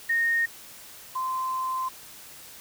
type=tone pair in turn; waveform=sine; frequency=1849 / 1037.7 Hz; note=A#6 / C6; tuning=-15 / -15 cents; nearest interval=minor seventh; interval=1000 cents; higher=first; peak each=-21 / -26 dBFS; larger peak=first; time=0.09-0.46 / 1.15-1.89 s; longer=second; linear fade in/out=10 ms; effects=white hiss -46 dBFS RMS until 2.6 s